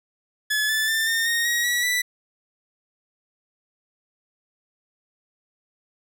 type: tone with pitch steps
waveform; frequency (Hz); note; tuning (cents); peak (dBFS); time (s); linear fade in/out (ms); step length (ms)
sawtooth; 1713 / 1748 / 1783.7 / 1820.1 / 1857.3 / 1895.2 / 1933.9 / 1973.4; A6 / A6 / A6 / A#6 / A#6 / A#6 / B6 / B6; -47 / -12 / +23 / -42 / -7 / +28 / -37 / -2; -17; 0.5-2.02; 10; 190
effects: none